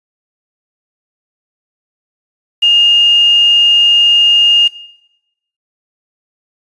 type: tone with quantisation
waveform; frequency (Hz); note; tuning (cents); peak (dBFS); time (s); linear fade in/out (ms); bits
sine; 2833; F7; +24; -6; 2.62-4.68; 10; 5
effects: noise-tail reverb RT60 0.9 s tail -18 dB re dry + resampled to 24000 Hz